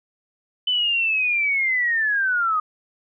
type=linear sweep; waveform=sine; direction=down; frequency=3030 to 1225 Hz; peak=-18 dBFS; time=0.67-2.6 s; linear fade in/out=5 ms; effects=none